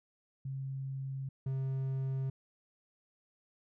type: tone pair in turn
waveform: sine / triangle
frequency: 134.7 / 133.38 Hz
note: C#3 / C3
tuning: -49 / +34 cents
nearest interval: unison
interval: 17 cents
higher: first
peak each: -36 / -30 dBFS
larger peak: second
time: 0.45-1.29 / 1.46-2.3 s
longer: neither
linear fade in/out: 5 ms
effects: none